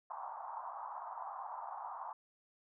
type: band-pass noise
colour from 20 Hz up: white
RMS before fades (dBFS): -45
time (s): 0.1-2.13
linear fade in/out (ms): 2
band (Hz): 750 to 1100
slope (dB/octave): 48
effects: none